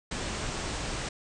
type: low-pass noise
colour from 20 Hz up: pink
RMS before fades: -34 dBFS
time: 0.11-1.09 s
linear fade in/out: 5 ms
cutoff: 8800 Hz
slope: 96 dB/octave
effects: none